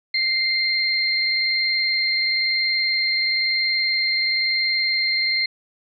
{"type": "tone pair together", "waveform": "sine", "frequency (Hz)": [2093, 4186], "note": ["C7", "C8"], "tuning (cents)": [0, 0], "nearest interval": "octave", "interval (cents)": 1200, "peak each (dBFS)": -21, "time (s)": [0.14, 5.46], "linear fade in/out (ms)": 5, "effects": []}